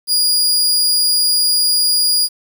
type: tone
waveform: sawtooth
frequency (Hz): 4865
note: D#8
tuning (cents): -40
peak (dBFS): -9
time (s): 0.07-2.29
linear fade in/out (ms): 50
effects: 7-bit